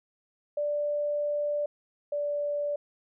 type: tone pair in turn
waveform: sine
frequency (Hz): 587.3 / 582.6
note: D5 / D5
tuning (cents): 0 / -14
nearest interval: unison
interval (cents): 14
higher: first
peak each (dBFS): -26 / -27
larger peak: first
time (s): 0.57-1.66 / 2.12-2.76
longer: first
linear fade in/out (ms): 5
effects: none